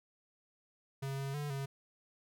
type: tone with pitch steps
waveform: square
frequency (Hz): 136.4 / 137.2 / 146.4 / 137.2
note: C#3 / C#3 / D3 / C#3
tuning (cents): -28 / -17 / -5 / -17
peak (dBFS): -37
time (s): 1.02-1.66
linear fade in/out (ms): 10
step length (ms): 160
effects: none